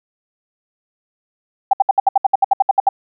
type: tone bursts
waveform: sine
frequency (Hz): 784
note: G5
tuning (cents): 0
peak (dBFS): -7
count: 14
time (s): 1.71-2.89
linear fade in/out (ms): 5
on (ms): 23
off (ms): 66
effects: none